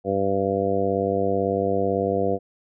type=harmonic tone; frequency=98 Hz; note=G2; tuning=in tune; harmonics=1 / 2 / 3 / 4 / 5 / 6 / 7; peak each=-32 / -29 / -30 / -27 / -24 / -31 / -27 dBFS; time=0.04-2.39 s; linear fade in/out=50 ms; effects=none